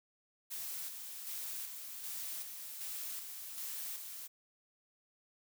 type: noise with tremolo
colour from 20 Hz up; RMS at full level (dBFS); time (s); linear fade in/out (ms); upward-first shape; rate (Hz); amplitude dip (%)
blue; -42; 0.5-4.28; 20; square; 1.3; 40
effects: none